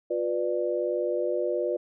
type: chord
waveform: sine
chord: B diminished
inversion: second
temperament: just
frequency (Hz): 355.6 / 493.9 / 592.7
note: F4 / B4 / D5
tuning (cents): +31 / 0 / +16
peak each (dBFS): -29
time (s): 0.1-1.77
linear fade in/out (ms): 10
effects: none